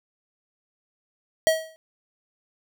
square tone with exponential decay, 640 Hz, D#5, 49 cents sharp, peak -14 dBFS, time 1.47-1.76 s, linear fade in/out 0 ms, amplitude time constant 62 ms, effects none

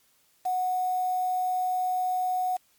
sine tone with quantisation, 736 Hz, F#5, 9 cents flat, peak -24 dBFS, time 0.45-2.57 s, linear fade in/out 10 ms, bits 7, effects white hiss -65 dBFS RMS until 2.78 s + MP3 96 kbps

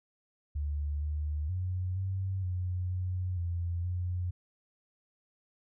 sine tone with pitch steps, 73.3 / 75.1 / 91.5 / 95.3 / 90.6 / 91.4 / 86.4 / 89.6 Hz, D2 / D2 / F#2 / G2 / F#2 / F#2 / F2 / F2, -3 / +39 / -19 / -48 / -36 / -21 / -18 / +45 cents, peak -30 dBFS, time 0.55-4.31 s, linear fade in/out 10 ms, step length 470 ms, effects none

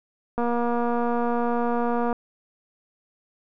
click train, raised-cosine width 1 ms, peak -13 dBFS, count 417, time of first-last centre 0.38-2.128 s, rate 238 Hz, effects none

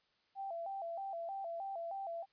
sine tone with vibrato, 726 Hz, F#5, 33 cents flat, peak -39 dBFS, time 0.35-2.26 s, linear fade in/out 50 ms, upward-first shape square, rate 3.2 Hz, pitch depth 130 cents each way, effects white hiss -75 dBFS RMS until 2.32 s + resampled to 11025 Hz

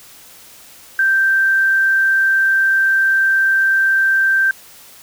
sine tone, 1567 Hz, G6, 1 cent flat, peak -11 dBFS, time 0.99-4.51 s, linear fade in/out 2 ms, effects white hiss -42 dBFS RMS until 5.02 s

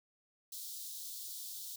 white high-pass noise, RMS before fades -45 dBFS, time 0.52-1.76 s, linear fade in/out 5 ms, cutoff 3500 Hz, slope 48 dB/octave, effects none

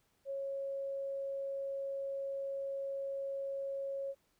sine tone, 549 Hz, C#5, 17 cents flat, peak -36 dBFS, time 0.25-4.15 s, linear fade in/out 50 ms, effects pink hiss -75 dBFS RMS until 4.39 s

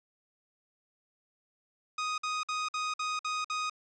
sawtooth tone bursts, 1247 Hz, D#6, 3 cents sharp, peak -27 dBFS, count 7, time 1.98-3.698 s, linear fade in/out 5 ms, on 200 ms, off 53 ms, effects resampled to 16000 Hz + 10-bit

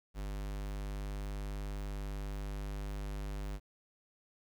square tone, 50.1 Hz, G1, 38 cents sharp, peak -38 dBFS, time 0.14-3.6 s, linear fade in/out 50 ms, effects 11-bit

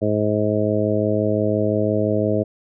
harmonic tone, 105.8 Hz, G#2, 33 cents sharp, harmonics 1 / 2 / 3 / 4 / 5 / 6, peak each -24 / -24 / -24 / -24 / -24 / -24 dBFS, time 0.01-2.44 s, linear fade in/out 20 ms, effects none

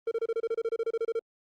triangle tone bursts, 456.1 Hz, A#4, 38 cents flat, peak -24 dBFS, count 16, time 0.07-1.194 s, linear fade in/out 5 ms, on 44 ms, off 28 ms, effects Opus 32 kbps

